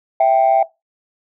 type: tone pair together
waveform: sine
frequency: 659.3 / 784 Hz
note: E5 / G5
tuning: 0 / 0 cents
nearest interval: minor third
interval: 300 cents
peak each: -11 dBFS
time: 0.2-0.63 s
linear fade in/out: 5 ms
effects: noise-tail reverb RT60 0.2 s tail -19 dB re dry + tanh soft clip ceiling -6 dBFS